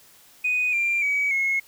sine tone with pitch steps, 2489 / 2378 / 2272 / 2171 Hz, D#7 / D7 / C#7 / C#7, 0 / +21 / +42 / -37 cents, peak -19 dBFS, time 0.44-1.6 s, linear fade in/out 10 ms, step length 290 ms, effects tanh soft clip ceiling -16 dBFS + white hiss -53 dBFS RMS until 1.67 s

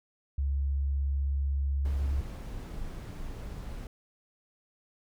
sine tone with vibrato, 69.3 Hz, C#2, in tune, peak -26 dBFS, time 0.38-2.21 s, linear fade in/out 5 ms, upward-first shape triangle, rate 16 Hz, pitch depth 9 cents each way
brown noise, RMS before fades -39 dBFS, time 1.85-3.87 s, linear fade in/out 2 ms
effects none

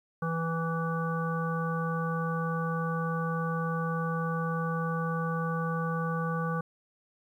harmonic tone, 164.7 Hz, E3, 1 cent flat, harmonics 1 / 3 / 5 / 7 / 9, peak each -30 / -36 / -41 / -35 / -39 dBFS, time 0.22-6.61 s, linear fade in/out 5 ms, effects 11-bit

